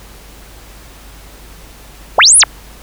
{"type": "linear two-way sweep", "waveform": "sine", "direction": "up then down", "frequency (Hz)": [346.5, 11000, 346.5], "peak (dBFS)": -3, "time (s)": [2.18, 2.44], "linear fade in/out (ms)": 5, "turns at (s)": 2.38, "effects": ["added 50 Hz sine -37 dBFS peak until 2.82 s", "pink hiss -39 dBFS RMS until 2.82 s"]}